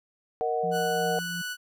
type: chord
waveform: sine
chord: D# minor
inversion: second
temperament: equal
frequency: 466.2 / 622.3 / 740 Hz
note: A#4 / D#5 / F#5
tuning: 0 / 0 / 0 cents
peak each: -28 / -33 / -28 dBFS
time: 0.41-1.19 s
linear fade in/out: 0 ms
type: tone with tremolo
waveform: sine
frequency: 173.8 Hz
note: F3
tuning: 8 cents flat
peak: -32 dBFS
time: 0.63-1.42 s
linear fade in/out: 10 ms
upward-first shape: triangle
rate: 2.7 Hz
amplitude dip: 45%
type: tone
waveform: sawtooth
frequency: 1480 Hz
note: F#6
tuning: in tune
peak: -28 dBFS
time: 0.71-1.57 s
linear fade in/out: 50 ms
effects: none